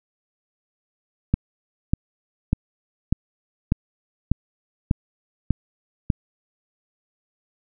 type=click train; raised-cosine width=5 ms; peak=-5 dBFS; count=9; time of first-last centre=1.34-6.102 s; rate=1.68 Hz; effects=none